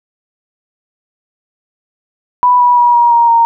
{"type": "tone with pitch steps", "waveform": "sine", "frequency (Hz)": [987.8, 975.3, 963, 950.9, 938.8, 927], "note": ["B5", "B5", "B5", "A#5", "A#5", "A#5"], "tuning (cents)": [0, -22, -44, 34, 12, -10], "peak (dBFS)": -5, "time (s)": [2.43, 3.45], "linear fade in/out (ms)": 0, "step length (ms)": 170, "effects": []}